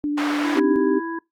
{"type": "tone with vibrato", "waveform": "sine", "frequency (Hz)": 293.7, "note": "D4", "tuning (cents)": 0, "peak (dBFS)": -20, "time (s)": [0.04, 0.76], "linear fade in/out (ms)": 0, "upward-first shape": "triangle", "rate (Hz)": 11, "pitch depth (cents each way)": 14}
{"type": "band-pass noise", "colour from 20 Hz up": "white", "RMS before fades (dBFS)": -28, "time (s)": [0.17, 0.6], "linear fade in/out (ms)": 10, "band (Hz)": [510, 1700], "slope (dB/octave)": 12}
{"type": "harmonic tone", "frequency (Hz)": 331.4, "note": "E4", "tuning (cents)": 9, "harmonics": [1, 3, 5], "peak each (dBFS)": [-27, -32, -34], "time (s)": [0.44, 1.19], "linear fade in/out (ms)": 5}
{"type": "chord", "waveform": "sine", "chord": "C minor", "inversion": "none", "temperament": "equal", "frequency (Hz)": [261.6, 311.1, 392], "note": ["C4", "Eb4", "G4"], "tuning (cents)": [0, 0, 0], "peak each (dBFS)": [-22, -21, -20], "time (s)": [0.55, 1], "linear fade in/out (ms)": 20}
{"effects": ["noise-tail reverb RT60 0.2 s tail -24 dB re dry", "Opus 48 kbps"]}